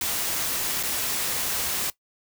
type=noise with dropouts; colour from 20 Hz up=white; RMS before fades=-27 dBFS; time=0.01-1.9 s; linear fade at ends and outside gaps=2 ms; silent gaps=0.829-0.834 s; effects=noise-tail reverb RT60 0.1 s tail -18 dB re dry